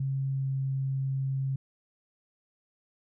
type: tone with pitch glide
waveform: sine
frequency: 135.4 to 134.62 Hz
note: C#3 to C3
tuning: -40 to +50 cents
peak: -27 dBFS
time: 0-1.56 s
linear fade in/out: 5 ms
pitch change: -10 cents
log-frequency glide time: 0.32-0.49 s
effects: none